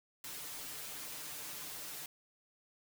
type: noise with comb filter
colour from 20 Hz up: white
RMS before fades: -45 dBFS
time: 0.24-2.06 s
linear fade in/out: 2 ms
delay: 6.7 ms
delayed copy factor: +1
effects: none